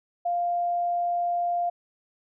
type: tone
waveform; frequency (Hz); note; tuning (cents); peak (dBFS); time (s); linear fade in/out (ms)
sine; 698.5; F5; 0; -23; 0.25-1.7; 10
effects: none